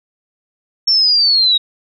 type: linear sweep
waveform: sine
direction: down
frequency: 5470 to 3776 Hz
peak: -9 dBFS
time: 0.87-1.58 s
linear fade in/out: 10 ms
effects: none